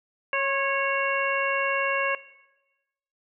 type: harmonic tone with a mistuned harmonic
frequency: 551 Hz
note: C#5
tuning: 11 cents flat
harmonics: 1 / 2 / 3 / 4 / 5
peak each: -29 / -29 / -29 / -29 / -29 dBFS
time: 0.33-2.15 s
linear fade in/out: 2 ms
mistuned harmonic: 2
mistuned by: -27 cents
effects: noise-tail reverb RT60 1.0 s tail -17 dB re dry